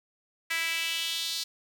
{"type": "tone with high-pass filter sweep", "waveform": "sawtooth", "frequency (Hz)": 329.6, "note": "E4", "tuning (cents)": 0, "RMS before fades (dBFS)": -31, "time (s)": [0.5, 1.44], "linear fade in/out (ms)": 10, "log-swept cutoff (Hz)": [2000, 4300], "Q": 3.2, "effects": []}